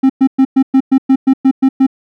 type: tone bursts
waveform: triangle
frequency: 265.8 Hz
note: C4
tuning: 27 cents sharp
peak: -3 dBFS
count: 11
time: 0.03-1.867 s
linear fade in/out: 10 ms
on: 67 ms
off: 110 ms
effects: none